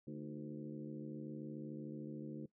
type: harmonic tone with a mistuned harmonic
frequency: 73.42 Hz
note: D2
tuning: in tune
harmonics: 2 / 3 / 4 / 5 / 6 / 7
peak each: -49 / -48 / -49 / -53 / -58 / -58 dBFS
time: 0.07-2.46 s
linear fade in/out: 5 ms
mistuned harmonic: 4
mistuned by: +81 cents
effects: noise-tail reverb RT60 0.1 s tail -19 dB re dry